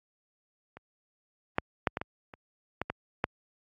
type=clicks; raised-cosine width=0.5 ms; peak=-30 / -9 / -8 / -16 / -19 / -29 / -15 / -16 / -10 dBFS; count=9; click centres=0.77 / 1.584 / 1.872 / 1.971 / 2.015 / 2.338 / 2.816 / 2.9 / 3.241 s; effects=high-pass 60 Hz 12 dB/octave + AAC 48 kbps